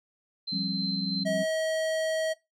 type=tone with tremolo; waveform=sine; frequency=4101 Hz; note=C8; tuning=36 cents flat; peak=-30 dBFS; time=0.47-1.24 s; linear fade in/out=10 ms; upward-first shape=sine; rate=3.1 Hz; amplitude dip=25%
type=chord; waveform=sine; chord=F suspended second; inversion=none; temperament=equal with one note detuned; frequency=174.61 / 196 / 266 Hz; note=F3 / G3 / C4; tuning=0 / 0 / +29 cents; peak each=-34 / -32 / -36 dBFS; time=0.52-1.44 s; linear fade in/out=10 ms
type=tone; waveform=square; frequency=638 Hz; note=D#5; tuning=43 cents sharp; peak=-27 dBFS; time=1.25-2.34 s; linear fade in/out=20 ms
effects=noise-tail reverb RT60 0.2 s tail -20 dB re dry + low-pass 9000 Hz 12 dB/octave